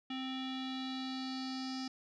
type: tone with low-pass filter sweep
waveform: square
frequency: 261.6 Hz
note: C4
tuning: in tune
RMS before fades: -40 dBFS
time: 0.1-1.88 s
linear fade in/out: 5 ms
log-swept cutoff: 3200 to 5100 Hz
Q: 6
effects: none